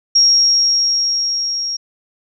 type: tone with level ramp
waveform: sine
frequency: 5588 Hz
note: F8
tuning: in tune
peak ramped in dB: -7 to -19 dBFS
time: 0.15-1.77 s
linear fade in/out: 10 ms
effects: none